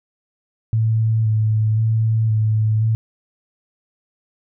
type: tone with vibrato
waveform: sine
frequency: 110.1 Hz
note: A2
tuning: 2 cents sharp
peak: -14 dBFS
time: 0.73-2.95 s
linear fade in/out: 0 ms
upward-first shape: square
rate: 0.96 Hz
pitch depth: 20 cents each way
effects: none